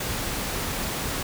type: noise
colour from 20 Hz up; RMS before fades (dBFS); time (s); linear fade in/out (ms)
pink; -29; 0-1.23; 5
effects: none